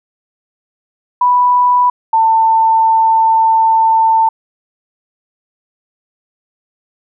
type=tone pair in turn; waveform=sine; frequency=986 / 894.6 Hz; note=B5 / A5; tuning=-3 / +28 cents; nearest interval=major second; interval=169 cents; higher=first; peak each=-7 dBFS; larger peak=neither; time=1.21-1.9 / 2.13-4.29 s; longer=second; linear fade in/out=5 ms; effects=none